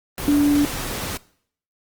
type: tone in noise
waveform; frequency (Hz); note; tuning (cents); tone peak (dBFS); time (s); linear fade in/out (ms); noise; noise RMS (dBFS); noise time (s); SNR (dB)
sine; 290; D4; -22; -13; 0.28-0.65; 0; pink; -28; 0.18-1.17; +12
effects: noise-tail reverb RT60 0.6 s tail -21 dB re dry + Opus 24 kbps